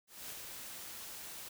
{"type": "noise with ADSR envelope", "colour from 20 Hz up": "white", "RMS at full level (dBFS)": -44, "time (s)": [0.07, 1.49], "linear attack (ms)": 230, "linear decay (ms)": 35, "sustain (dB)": -3, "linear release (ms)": 9, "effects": []}